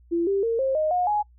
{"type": "tone with pitch steps", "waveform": "sine", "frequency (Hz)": [339.6, 394.6, 458.6, 532.9, 619.2, 719.6, 836.2], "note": ["F4", "G4", "A#4", "C5", "D#5", "F#5", "G#5"], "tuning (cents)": [-48, 11, -28, 32, -9, -48, 12], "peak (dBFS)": -20, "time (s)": [0.11, 1.23], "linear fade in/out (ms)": 20, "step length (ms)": 160, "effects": ["noise-tail reverb RT60 0.1 s tail -22 dB re dry", "added 60 Hz sine -51 dBFS peak until 1.38 s"]}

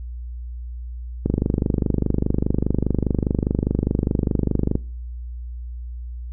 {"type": "click train", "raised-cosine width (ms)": 3, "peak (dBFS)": -6, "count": 88, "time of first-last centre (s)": [1.26, 4.754], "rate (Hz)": 24.9, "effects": ["noise-tail reverb RT60 0.4 s tail -23 dB re dry", "added 60 Hz sine -29 dBFS peak until 6.32 s"]}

